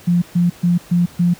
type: tone bursts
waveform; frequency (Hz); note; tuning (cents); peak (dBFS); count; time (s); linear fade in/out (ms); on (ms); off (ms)
sine; 174.61; F3; 0; -11; 5; 0.07-1.34; 10; 150; 130
effects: pink hiss -42 dBFS RMS until 1.39 s + high-pass 60 Hz 12 dB/octave